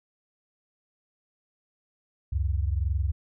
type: tone pair together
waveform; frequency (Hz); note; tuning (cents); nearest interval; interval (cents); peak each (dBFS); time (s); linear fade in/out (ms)
sine; 68.8 / 90.66; C#2 / F#2; -12 / -35; perfect fourth; 477; -25 / -28; 2.32-3.12; 10
effects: none